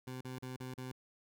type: tone bursts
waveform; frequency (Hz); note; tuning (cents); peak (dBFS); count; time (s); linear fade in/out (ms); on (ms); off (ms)
20% pulse; 128.2; C3; -35; -37; 5; 0.07-0.918; 5; 140; 37
effects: none